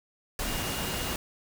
sine tone in noise, 2840 Hz, F7, 28 cents sharp, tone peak -40 dBFS, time 0.46-1.14 s, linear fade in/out 2 ms, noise pink, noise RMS -32 dBFS, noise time 0.39-1.16 s, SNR -11 dB, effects none

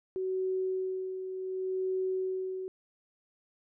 sine tone with tremolo, 375.2 Hz, F#4, 24 cents sharp, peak -28 dBFS, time 0.16-2.68 s, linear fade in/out 0 ms, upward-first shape sine, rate 0.68 Hz, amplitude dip 55%, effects none

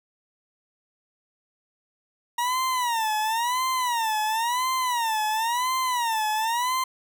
40% pulse tone with vibrato, 943 Hz, A#5, 20 cents sharp, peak -22 dBFS, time 2.38-6.84 s, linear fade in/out 5 ms, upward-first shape sine, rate 0.96 Hz, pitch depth 170 cents each way, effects none

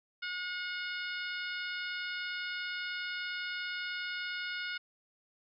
harmonic tone, 723 Hz, F#5, 40 cents flat, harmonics 2 / 3 / 4 / 5 / 6 / 7, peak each -38 / -42 / -44 / -46 / -48 / -49 dBFS, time 0.22-4.78 s, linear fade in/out 10 ms, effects none

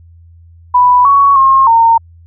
sine tone with pitch steps, 989 / 1118 / 1073 / 916 Hz, B5 / C#6 / C6 / A#5, +2 / +14 / +43 / -31 cents, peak -4 dBFS, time 0.74-1.98 s, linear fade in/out 10 ms, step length 310 ms, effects added 84 Hz sine -37 dBFS peak until 2.26 s

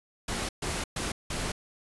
pink noise bursts at uneven times, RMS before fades -32 dBFS, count 4, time 0.28-0.49 / 0.62-0.84 / 0.96-1.12 / 1.3-1.52 s, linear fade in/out 5 ms, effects resampled to 24000 Hz

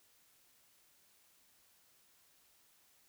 silence, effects white hiss -69 dBFS RMS until 3.08 s

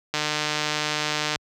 click train, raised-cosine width 0.2 ms, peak -7 dBFS, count 185, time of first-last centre 0.14-1.359 s, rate 151 Hz, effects high-pass 60 Hz 12 dB/octave

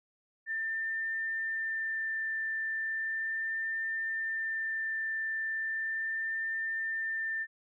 sine tone with vibrato, 1788 Hz, A6, 27 cents sharp, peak -31 dBFS, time 0.46-7.47 s, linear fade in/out 50 ms, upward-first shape sine, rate 0.36 Hz, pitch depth 8 cents each way, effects none

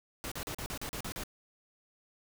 pink noise bursts, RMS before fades -39 dBFS, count 9, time 0.24-1.236 s, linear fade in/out 0 ms, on 76 ms, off 39 ms, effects none

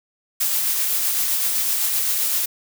blue noise with tremolo, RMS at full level -20 dBFS, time 0.4-2.46 s, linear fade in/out 10 ms, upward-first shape sine, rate 7.8 Hz, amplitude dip 25%, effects none

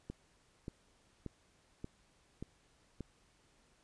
click train, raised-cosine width 3 ms, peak -29 dBFS, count 6, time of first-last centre 0.1-3.007 s, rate 1.72 Hz, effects pink hiss -70 dBFS RMS until 3.83 s + resampled to 22050 Hz

